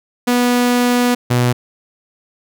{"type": "tone pair in turn", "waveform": "sawtooth", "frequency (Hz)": [244.7, 122.62], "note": ["B3", "B2"], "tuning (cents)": [-16, -12], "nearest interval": "octave", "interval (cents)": 1196, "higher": "first", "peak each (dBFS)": -8, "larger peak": "neither", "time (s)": [[0.27, 1.15], [1.3, 1.53]], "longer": "first", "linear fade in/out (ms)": 10, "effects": []}